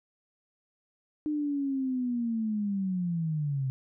sine linear sweep, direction down, 304.8 to 129.4 Hz, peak -27 dBFS, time 1.26-3.7 s, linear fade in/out 0 ms, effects none

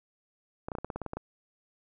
clicks, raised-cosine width 1 ms, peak -21 dBFS, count 11, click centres 0.685 / 0.718 / 0.752 / 0.785 / 0.846 / 0.902 / 0.96 / 1.017 / 1.063 / 1.134 / 1.17 s, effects none

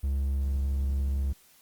triangle tone, 68.6 Hz, C#2, 17 cents flat, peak -23 dBFS, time 0.03-1.33 s, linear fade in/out 10 ms, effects white hiss -59 dBFS RMS until 1.61 s + Opus 32 kbps

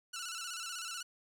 10% pulse tone with vibrato, 1398 Hz, F6, 1 cent sharp, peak -31 dBFS, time 0.13-1.03 s, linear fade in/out 10 ms, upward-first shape square, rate 16 Hz, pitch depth 73 cents each way, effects none

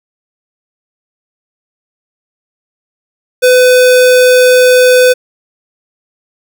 square tone, 503 Hz, B4, 32 cents sharp, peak -4 dBFS, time 3.42-5.14 s, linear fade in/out 20 ms, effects none

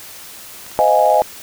clicks, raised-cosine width 0.2 ms, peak -20 dBFS, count 12, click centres 0.665 / 0.716 / 0.776 / 0.811 / 0.841 / 0.879 / 0.954 / 0.992 / 1.058 / 1.101 / 1.143 / 1.194 s
sine chord, F minor seventh, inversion second, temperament equal with one note detuned, 512.8 / 622.3 / 698.5 / 830.6 Hz, C5 / Eb5 / F5 / Ab5, -35 / 0 / 0 / 0 cents, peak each -18 / -14 / -17 / -14 dBFS, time 0.79-1.22 s, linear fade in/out 0 ms
effects white hiss -36 dBFS RMS until 1.42 s

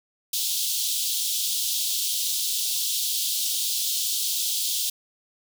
pink high-pass noise, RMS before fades -26 dBFS, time 0.33-4.9 s, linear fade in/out 5 ms, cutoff 3200 Hz, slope 48 dB/octave, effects none

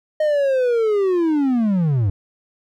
triangle linear sweep, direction down, 622.3 to 91.6 Hz, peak -13 dBFS, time 0.2-2.1 s, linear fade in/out 5 ms, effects none

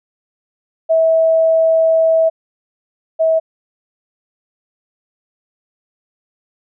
sine tone pair in turn, 649 / 645.7 Hz, E5 / E5, -27 / -36 cents, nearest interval unison, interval 9 cents, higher first, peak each -9 / -10 dBFS, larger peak first, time 0.89-2.3 / 3.19-3.4 s, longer first, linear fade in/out 20 ms, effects none

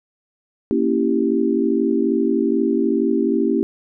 sine chord, A# diminished seventh, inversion none, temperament equal, 233.1 / 277.2 / 329.6 / 392 Hz, A#3 / C#4 / E4 / G4, 0 / 0 / 0 / 0 cents, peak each -21 dBFS, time 0.71-3.63 s, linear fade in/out 0 ms, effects none

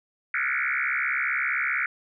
sine tone with frequency modulation, 1836 Hz, A#6, 27 cents flat, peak -23 dBFS, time 0.34-1.86 s, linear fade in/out 2 ms, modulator 67.7 Hz, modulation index 7, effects none

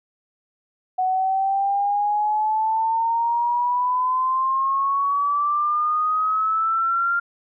sine exponential sweep, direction up, 740 to 1396.9 Hz, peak -18 dBFS, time 0.98-7.2 s, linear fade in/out 10 ms, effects none

